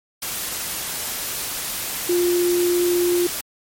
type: tone in noise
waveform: sine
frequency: 351.7 Hz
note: F4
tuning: 12 cents sharp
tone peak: -16 dBFS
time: 2.09-3.27 s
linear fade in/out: 5 ms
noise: white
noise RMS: -27 dBFS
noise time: 0.22-3.41 s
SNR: +8 dB
effects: MP3 64 kbps